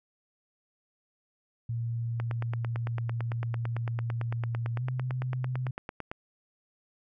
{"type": "tone with pitch glide", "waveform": "sine", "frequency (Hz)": [116.54, 127.09], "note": ["A#2", "C3"], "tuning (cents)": [0, -50], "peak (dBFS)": -29, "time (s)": [1.69, 5.71], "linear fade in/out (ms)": 5, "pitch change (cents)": 150, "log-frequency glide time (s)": [4.76, 4.84]}
{"type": "click train", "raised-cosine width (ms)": 0.5, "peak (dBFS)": -21, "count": 36, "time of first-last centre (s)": [2.2, 6.115], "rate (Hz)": 8.94}
{"effects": []}